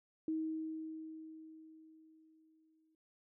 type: tone with exponential decay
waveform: sine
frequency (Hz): 317.2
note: D#4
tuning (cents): +33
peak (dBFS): -33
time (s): 0.28-2.95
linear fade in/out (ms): 2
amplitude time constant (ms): 580
effects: none